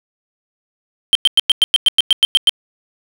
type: tone bursts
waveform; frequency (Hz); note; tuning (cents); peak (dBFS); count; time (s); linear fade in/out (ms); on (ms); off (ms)
triangle; 3136; G7; 0; -5; 12; 1.13-2.494; 0; 22; 100
effects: none